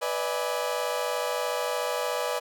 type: chord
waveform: 30% pulse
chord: E dominant seventh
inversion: second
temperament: equal with one note detuned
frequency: 493.9 / 587.3 / 644.2 / 830.6 Hz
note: B4 / D5 / E5 / G#5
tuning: 0 / 0 / -40 / 0 cents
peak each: -28 / -29 / -32 / -33 dBFS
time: 0.01-2.4 s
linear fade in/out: 20 ms
effects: none